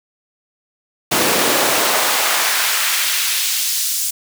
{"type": "noise with high-pass filter sweep", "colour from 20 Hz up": "pink", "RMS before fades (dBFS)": -17, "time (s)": [1.11, 4.11], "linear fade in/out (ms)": 10, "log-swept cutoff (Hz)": [230, 6500], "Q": 0.9, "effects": []}